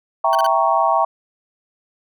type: chord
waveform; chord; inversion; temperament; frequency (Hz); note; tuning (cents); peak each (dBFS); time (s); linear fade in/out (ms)
sine; E diminished seventh; none; equal; 659.3 / 784 / 932.3 / 1108.7; E5 / G5 / Bb5 / Db6; 0 / 0 / 0 / 0; -19; 0.24-1.05; 5
type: tone bursts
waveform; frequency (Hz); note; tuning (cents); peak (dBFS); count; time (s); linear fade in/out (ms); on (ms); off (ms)
20% pulse; 1521; F#6; +47; -20; 3; 0.33-0.464; 0; 20; 37
effects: none